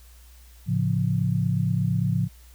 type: chord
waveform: sine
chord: A augmented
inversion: none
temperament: equal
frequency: 110 / 138.59 / 174.61 Hz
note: A2 / C#3 / E#3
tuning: 0 / 0 / 0 cents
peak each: -25 dBFS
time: 0.66-2.29 s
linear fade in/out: 50 ms
effects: added 60 Hz sine -47 dBFS peak until 2.54 s + white hiss -56 dBFS RMS until 2.54 s